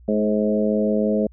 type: harmonic tone with a mistuned harmonic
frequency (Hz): 106.2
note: G#2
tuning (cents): +39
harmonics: 2 / 3 / 4 / 5 / 6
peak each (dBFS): -20 / -29 / -24 / -24 / -27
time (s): 0.08-1.27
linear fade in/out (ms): 5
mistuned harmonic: 3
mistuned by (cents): -18
effects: added 60 Hz sine -44 dBFS peak until 1.32 s